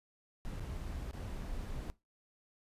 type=noise with dropouts; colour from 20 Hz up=brown; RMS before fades=-41 dBFS; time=0.45-1.9 s; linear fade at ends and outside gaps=0 ms; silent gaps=0.596-0.605 / 1.11-1.132 / 1.416-1.42 s; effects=noise-tail reverb RT60 0.2 s tail -19 dB re dry + resampled to 32000 Hz